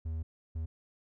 triangle tone bursts at uneven times, 80.1 Hz, E2, 49 cents flat, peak -31 dBFS, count 2, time 0.05-0.23 / 0.55-0.66 s, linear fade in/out 10 ms, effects none

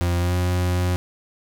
40% pulse tone with pitch glide, 87.31 to 89.66 Hz, F2 to F2, 0 to +46 cents, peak -18 dBFS, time 0.01-0.96 s, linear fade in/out 0 ms, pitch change +46 cents, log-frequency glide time 0.2-0.35 s, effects none

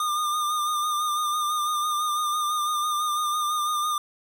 square tone with vibrato, 1210 Hz, D#6, 49 cents flat, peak -24 dBFS, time 0-3.98 s, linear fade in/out 2 ms, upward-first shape sine, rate 6 Hz, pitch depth 33 cents each way, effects none

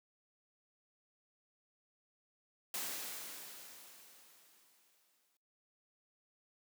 white noise with exponential decay, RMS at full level -39 dBFS, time 2.74-5.37 s, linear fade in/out 2 ms, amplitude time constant 570 ms, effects noise-tail reverb RT60 0.8 s tail -25 dB re dry + high-pass 200 Hz 12 dB/octave

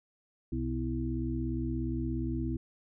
harmonic tone with a mistuned harmonic, 62.8 Hz, B1, 30 cents sharp, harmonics 1 / 2 / 4 / 5, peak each -35 / -36 / -36 / -36 dBFS, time 0.52-2.57 s, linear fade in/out 5 ms, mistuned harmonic 5, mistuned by +77 cents, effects none

